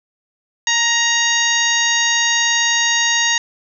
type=harmonic tone with a mistuned harmonic; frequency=939 Hz; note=A#5; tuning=12 cents sharp; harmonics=1 / 2 / 3 / 4 / 5 / 6 / 7; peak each=-25 / -18 / -22 / -21 / -28 / -27 / -19 dBFS; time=0.67-3.38 s; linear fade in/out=2 ms; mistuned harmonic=1; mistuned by=-20 cents; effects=none